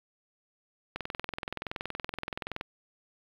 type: click train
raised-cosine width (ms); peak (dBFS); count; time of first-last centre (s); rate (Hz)
0.3; -17; 36; 0.96-2.611; 21.2
effects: low-pass 4000 Hz 12 dB/octave + 8-bit